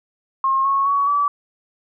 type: tone with pitch steps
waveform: sine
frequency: 1073 / 1098.1 / 1123.7 / 1150 Hz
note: C6 / C#6 / C#6 / D6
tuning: +43 / -17 / +23 / -37 cents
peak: -15 dBFS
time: 0.44-1.28 s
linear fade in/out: 2 ms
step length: 210 ms
effects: none